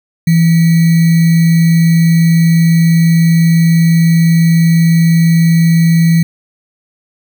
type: tone with sample-and-hold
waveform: sine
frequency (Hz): 165.9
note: E3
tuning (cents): +11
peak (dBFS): -5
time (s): 0.27-6.23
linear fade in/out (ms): 5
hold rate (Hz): 2100
effects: none